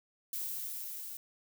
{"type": "noise with level ramp", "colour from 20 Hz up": "violet", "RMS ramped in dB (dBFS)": [-37, -44], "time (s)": [0.33, 1.17], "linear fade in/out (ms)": 2, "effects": []}